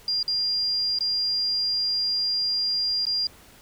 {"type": "tone with dropouts", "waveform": "sine", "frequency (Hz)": 4800, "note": "D8", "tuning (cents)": 37, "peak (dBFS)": -22, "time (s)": [0.08, 3.27], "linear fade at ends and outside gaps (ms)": 2, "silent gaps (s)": [[0.229, 0.279], [0.988, 1.007], [3.054, 3.067]], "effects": ["pink hiss -51 dBFS RMS until 3.61 s"]}